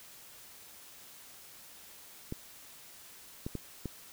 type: clicks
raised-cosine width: 3 ms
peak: -23 dBFS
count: 4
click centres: 2.324 / 3.465 / 3.553 / 3.857 s
effects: white hiss -53 dBFS RMS until 4.12 s